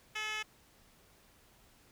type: tone with band-pass filter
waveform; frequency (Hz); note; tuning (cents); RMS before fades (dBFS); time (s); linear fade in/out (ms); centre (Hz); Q
10% pulse; 430; A4; -40; -38; 0.15-0.43; 10; 3000; 1.3
effects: pink hiss -64 dBFS RMS until 1.91 s